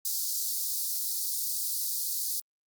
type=high-pass noise; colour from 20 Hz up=white; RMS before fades=-31 dBFS; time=0.05-2.4 s; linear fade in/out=2 ms; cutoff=4200 Hz; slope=48 dB/octave; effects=Opus 48 kbps